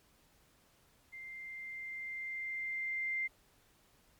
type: tone with level ramp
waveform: sine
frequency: 2093 Hz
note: C7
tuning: in tune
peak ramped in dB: -45 to -32 dBFS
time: 1.12-3.28 s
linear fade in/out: 20 ms
effects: pink hiss -68 dBFS RMS until 4.19 s + MP3 96 kbps